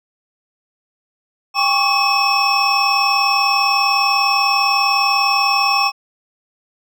triangle tone cluster, 799 / 1096 / 1136 / 2565 / 5410 Hz, G5 / C#6 / C#6 / E7 / E8, +33 / -20 / +42 / -48 / +44 cents, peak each -18 dBFS, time 1.54-5.92 s, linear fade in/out 50 ms, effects none

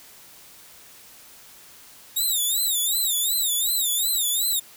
5% pulse tone with vibrato, 3729 Hz, A#7, in tune, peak -14 dBFS, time 2.16-4.6 s, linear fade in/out 10 ms, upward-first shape sine, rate 2.7 Hz, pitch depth 150 cents each way, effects white hiss -48 dBFS RMS until 4.76 s

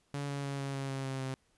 sawtooth tone with pitch steps, 142.3 / 140.83 / 139.37 / 137.93 / 136.5 / 135.09 / 133.69 / 132.31 Hz, C#3 / C#3 / C#3 / C#3 / C#3 / C#3 / C3 / C3, +46 / +28 / +10 / -8 / -26 / -44 / +38 / +20 cents, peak -31 dBFS, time 0.14-1.34 s, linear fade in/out 0 ms, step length 150 ms, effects pink hiss -72 dBFS RMS until 1.57 s + resampled to 24000 Hz

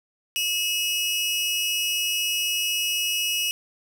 sawtooth tone pair together, 2598 / 2900 Hz, E7 / F#7, -26 / -35 cents, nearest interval major second, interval 191 cents, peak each -25 / -21 dBFS, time 0.36-3.51 s, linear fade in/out 0 ms, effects none

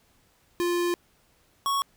square tone pair in turn, 349.2 / 1108.6 Hz, F4 / C#6, 0 / 0 cents, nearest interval octave + minor sixth, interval 2000 cents, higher second, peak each -24 dBFS, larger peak neither, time 0.6-0.94 / 1.66-1.82 s, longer first, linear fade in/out 0 ms, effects pink hiss -64 dBFS RMS until 1.96 s

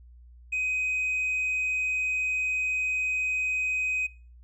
sine tone with tanh clipping, 2514 Hz, D#7, 17 cents sharp, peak -26 dBFS, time 0.52-4.07 s, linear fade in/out 10 ms, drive 1 dB, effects noise-tail reverb RT60 0.4 s tail -24 dB re dry + added 60 Hz sine -48 dBFS peak until 4.43 s

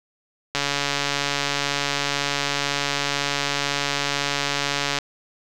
click train, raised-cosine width 0.2 ms, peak -5 dBFS, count 631, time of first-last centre 0.55-4.987 s, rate 142 Hz, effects none

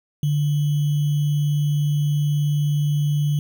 sine tone with sample-and-hold, 146.83 Hz, D3, in tune, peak -17 dBFS, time 0.23-3.39 s, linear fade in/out 2 ms, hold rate 3150 Hz, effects none

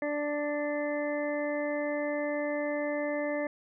harmonic tone, 293.7 Hz, D4, in tune, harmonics 1 / 2 / 3 / 4 / 6 / 7, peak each -34 / -31 / -43 / -46 / -40 / -41 dBFS, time 0.02-3.47 s, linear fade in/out 2 ms, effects none

